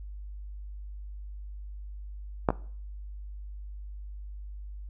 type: clicks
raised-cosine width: 1 ms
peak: -7 / -12 dBFS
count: 2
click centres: 2.488 / 2.504 s
effects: noise-tail reverb RT60 0.5 s tail -20 dB re dry + added 50 Hz sine -38 dBFS peak until 4.89 s